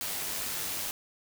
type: noise with amplitude modulation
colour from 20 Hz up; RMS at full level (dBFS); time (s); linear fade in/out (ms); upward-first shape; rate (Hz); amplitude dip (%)
white; -33; 0.01-0.91; 0; sine; 100; 30
effects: none